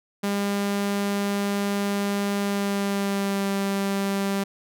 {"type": "tone with pitch glide", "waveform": "sawtooth", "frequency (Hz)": [201.2, 197.4], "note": ["G3", "G3"], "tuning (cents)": [45, 12], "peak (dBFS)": -19, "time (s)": [0.23, 4.44], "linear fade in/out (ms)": 10, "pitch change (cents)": -33, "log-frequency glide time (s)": [2.38, 3.47], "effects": []}